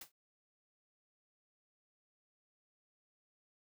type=noise with exponential decay; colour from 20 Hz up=white; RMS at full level=-44 dBFS; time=0.01-0.12 s; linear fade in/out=5 ms; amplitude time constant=23 ms; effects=none